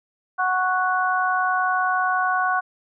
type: harmonic tone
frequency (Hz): 369.5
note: F#4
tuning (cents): -2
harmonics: 2 / 3 / 4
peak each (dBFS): -23 / -23 / -23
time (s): 0.38-2.61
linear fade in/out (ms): 20
effects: none